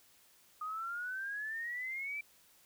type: exponential sweep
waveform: sine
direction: up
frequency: 1230 to 2349 Hz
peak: -37 dBFS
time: 0.61-2.21 s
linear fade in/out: 5 ms
effects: white hiss -65 dBFS RMS until 2.65 s